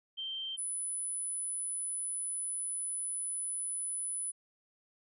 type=tone pair in turn; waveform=sine; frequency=3136 / 9991 Hz; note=G7 / D#9; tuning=0 / +6 cents; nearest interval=octave + minor sixth; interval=2006 cents; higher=second; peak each=-36 / -34 dBFS; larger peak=second; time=0.17-0.57 / 0.57-4.32 s; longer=second; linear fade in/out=20 ms; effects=none